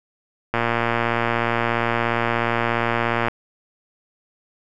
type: click train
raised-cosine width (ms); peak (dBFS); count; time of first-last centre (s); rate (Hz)
0.5; -5; 322; 0.54-3.284; 117
effects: none